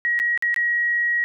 sine tone with dropouts, 1902 Hz, A#6, 34 cents sharp, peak -18 dBFS, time 0.05-1.24 s, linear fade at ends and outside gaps 0 ms, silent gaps 0.191-0.199 / 0.376-0.424 / 0.543-0.562 s, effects none

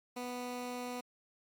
15% pulse tone, 246.9 Hz, B3, in tune, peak -32 dBFS, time 0.16-1.01 s, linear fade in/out 10 ms, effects MP3 96 kbps

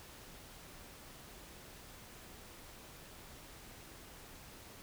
silence, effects pink hiss -54 dBFS RMS until 4.82 s

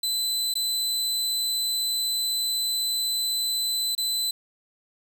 sawtooth tone with dropouts, 4022 Hz, B7, 31 cents sharp, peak -21 dBFS, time 0.03-4.31 s, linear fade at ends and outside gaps 5 ms, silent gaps 0.54-0.553 / 3.951-3.978 s, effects 8-bit

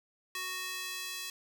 square tone with high-pass filter sweep, 370.4 Hz, F#4, 2 cents sharp, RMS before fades -39 dBFS, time 0.35-1.3 s, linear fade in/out 2 ms, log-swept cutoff 1700 to 3100 Hz, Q 0.89, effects none

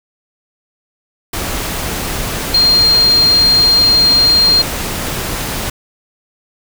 sine tone in noise, 4200 Hz, C8, 6 cents sharp, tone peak -7 dBFS, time 2.54-4.62 s, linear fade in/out 5 ms, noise pink, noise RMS -20 dBFS, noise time 1.33-5.7 s, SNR +10 dB, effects none

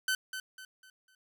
sawtooth tone with echo, 1523 Hz, F#6, 50 cents sharp, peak -24 dBFS, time 0.08-0.15 s, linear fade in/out 2 ms, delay 250 ms, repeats 4, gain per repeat -9 dB, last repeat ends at 1.15 s, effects none

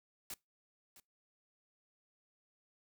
white noise with echo, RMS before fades -44 dBFS, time 0.3-0.34 s, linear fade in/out 2 ms, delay 660 ms, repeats 1, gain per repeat -15 dB, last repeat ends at 1 s, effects noise-tail reverb RT60 0.2 s tail -24 dB re dry

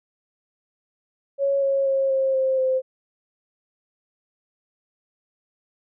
sine tone with pitch steps, 554.4 / 547.4 / 540.5 / 533.7 / 526.9 / 520.3 Hz, C#5 / C#5 / C#5 / C5 / C5 / C5, 0 / -22 / -44 / +34 / +12 / -10 cents, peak -18 dBFS, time 1.38-2.82 s, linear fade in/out 50 ms, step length 240 ms, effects none

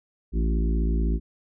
harmonic tone with a mistuned harmonic, 56.1 Hz, A1, 34 cents sharp, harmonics 1 / 3 / 4 / 5 / 6 / 7, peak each -21 / -31 / -33 / -35 / -37 / -38 dBFS, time 0.32-1.2 s, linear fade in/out 50 ms, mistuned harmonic 7, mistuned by -33 cents, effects none

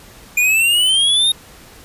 square exponential sweep, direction up, 2412 to 3729 Hz, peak -12 dBFS, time 0.37-1.32 s, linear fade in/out 5 ms, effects pink hiss -42 dBFS RMS until 1.84 s + resampled to 32000 Hz

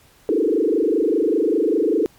sine tone with frequency modulation, 381.7 Hz, G4, 46 cents flat, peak -15 dBFS, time 0.29-2.06 s, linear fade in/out 0 ms, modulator 25.1 Hz, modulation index 3.5, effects pink hiss -53 dBFS RMS until 2.18 s + MP3 96 kbps

